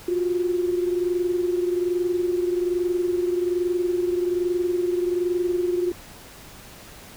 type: tone pair together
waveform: sine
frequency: 352.7 / 373.9 Hz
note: F4 / F#4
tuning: +17 / +18 cents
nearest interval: minor second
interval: 101 cents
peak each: -21 / -28 dBFS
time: 0.08-5.92 s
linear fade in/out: 5 ms
effects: pink hiss -44 dBFS RMS until 7.16 s